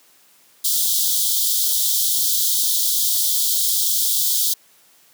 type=high-pass noise; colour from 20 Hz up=white; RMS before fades=-19 dBFS; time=0.64-4.54 s; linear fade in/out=10 ms; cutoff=3200 Hz; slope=96 dB/octave; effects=white hiss -54 dBFS RMS until 5.13 s + high-pass 150 Hz 12 dB/octave